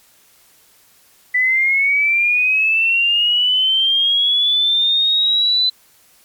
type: linear sweep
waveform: sine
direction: up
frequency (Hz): 1980 to 4025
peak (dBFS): -12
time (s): 1.34-5.7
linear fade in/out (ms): 10
effects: white hiss -52 dBFS RMS until 6.24 s + MP3 96 kbps